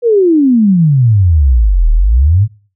sine exponential two-way sweep, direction down then up, 493.9 to 37.06 to 114.2 Hz, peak -5 dBFS, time 0.02-2.48 s, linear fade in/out 50 ms, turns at 1.91 s, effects noise-tail reverb RT60 0.4 s tail -23 dB re dry

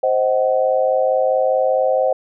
sine chord, C diminished, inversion none, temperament just, 523.3 / 627.9 / 753.5 Hz, C5 / Eb5 / Gb5, 0 / +16 / +31 cents, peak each -16 / -19 / -21 dBFS, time 0.03-2.13 s, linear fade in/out 5 ms, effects none

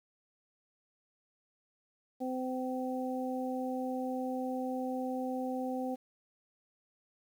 harmonic tone, 256.5 Hz, C4, 34 cents flat, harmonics 1 / 2 / 3, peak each -35 / -38 / -40 dBFS, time 2.2-5.96 s, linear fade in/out 20 ms, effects 10-bit

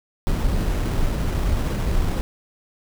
brown noise with sample-and-hold, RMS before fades -21 dBFS, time 0.27-2.21 s, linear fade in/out 0 ms, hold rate 4410 Hz, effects none

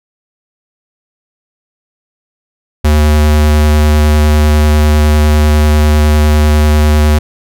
square tone with vibrato, 75.5 Hz, D2, 48 cents sharp, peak -6 dBFS, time 2.84-7.19 s, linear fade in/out 10 ms, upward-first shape sine, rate 10 Hz, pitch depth 10 cents each way, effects none

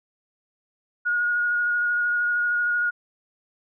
sine tone with vibrato, 1441 Hz, F#6, 46 cents flat, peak -20 dBFS, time 1.05-2.91 s, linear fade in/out 20 ms, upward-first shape square, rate 13 Hz, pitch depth 11 cents each way, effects none

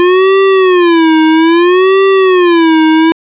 square tone with vibrato, 350.3 Hz, F4, 5 cents sharp, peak -5 dBFS, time 0-3.12 s, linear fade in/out 0 ms, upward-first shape sine, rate 0.61 Hz, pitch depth 180 cents each way, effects resampled to 8000 Hz + 7-bit

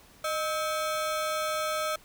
40% pulse ring-modulated tone, 956 Hz, A#5, 43 cents sharp, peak -24 dBFS, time 0.24-1.96 s, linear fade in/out 5 ms, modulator 338 Hz, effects pink hiss -56 dBFS RMS until 2.04 s

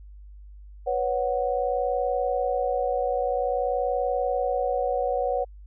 sine chord, B suspended second, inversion none, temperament equal, 493.9 / 554.4 / 740 Hz, B4 / C#5 / F#5, 0 / 0 / 0 cents, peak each -27 dBFS, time 0.86-5.45 s, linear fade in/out 20 ms, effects added 50 Hz sine -42 dBFS peak until 5.66 s

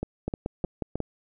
two click trains, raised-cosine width 2 ms, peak -15 / -16 dBFS, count 5 / 4, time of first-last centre 0.28-1.003 / 0.03-0.956 s, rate 5.53 / 3.24 Hz, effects none

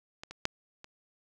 clicks, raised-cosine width 0.2 ms, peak -24 / -26 / -10 / -29 dBFS, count 4, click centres 0.235 / 0.31 / 0.454 / 0.844 s, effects none

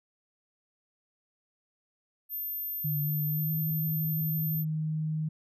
sine tone, 13350 Hz, G#9, 8 cents sharp, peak -32 dBFS, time 2.29-4.65 s, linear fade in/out 50 ms
sine tone with pitch glide, 148.8 to 155.93 Hz, D3 to D#3, +23 to +4 cents, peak -28 dBFS, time 2.84-5.29 s, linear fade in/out 10 ms, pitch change +81 cents, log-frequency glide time 3.25-3.51 s
effects none

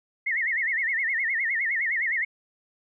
sine tone with vibrato, 1975.5 Hz, B6, in tune, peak -23 dBFS, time 0.26-2.25 s, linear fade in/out 10 ms, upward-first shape sine, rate 9.7 Hz, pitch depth 180 cents each way, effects none

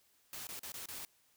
white noise with dropouts, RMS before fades -45 dBFS, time 0.33-1.05 s, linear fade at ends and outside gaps 1 ms, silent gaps 0.47-0.489 / 0.593-0.632 / 0.72-0.74 / 0.858-0.886 s, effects white hiss -71 dBFS RMS until 1.36 s

